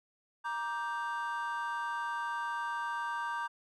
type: chord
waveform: triangle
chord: G minor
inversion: first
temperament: just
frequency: 940.8 / 1176 / 1568 Hz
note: Bb5 / D6 / G6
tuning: +16 / +2 / 0 cents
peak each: -34 / -37 / -36 dBFS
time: 0.44-3.48 s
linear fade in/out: 20 ms
effects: tanh soft clip ceiling -25 dBFS